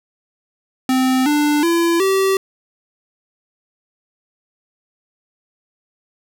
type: tone with pitch steps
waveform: square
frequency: 258.9 / 295.7 / 337.7 / 385.7 Hz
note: C4 / D4 / E4 / G4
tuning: -18 / +12 / +42 / -28 cents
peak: -14 dBFS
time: 0.89-2.37 s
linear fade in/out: 2 ms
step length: 370 ms
effects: none